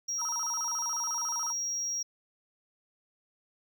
triangle tone, 5640 Hz, F8, 16 cents sharp, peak -28 dBFS, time 0.08-2.03 s, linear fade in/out 10 ms
sine tone with vibrato, 1108.7 Hz, C#6, in tune, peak -34 dBFS, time 0.18-1.53 s, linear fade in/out 20 ms, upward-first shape square, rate 14 Hz, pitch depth 280 cents each way
effects tanh soft clip ceiling -26 dBFS

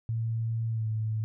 sine tone with pitch glide, 113.6 to 109.54 Hz, A#2 to A2, -44 to -7 cents, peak -27 dBFS, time 0.09-1.24 s, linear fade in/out 0 ms, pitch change -63 cents, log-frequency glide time 0.69-0.87 s, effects none

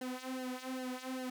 sawtooth tone with flanger, 256.3 Hz, C4, 36 cents flat, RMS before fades -41 dBFS, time 0.01-1.3 s, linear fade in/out 5 ms, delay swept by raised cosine 0.83 to 3.83 ms, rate 2.5 Hz, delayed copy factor -1, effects none

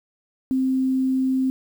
sine tone with quantisation, 261.6 Hz, C4, in tune, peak -18 dBFS, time 0.51-1.5 s, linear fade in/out 0 ms, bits 8, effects none

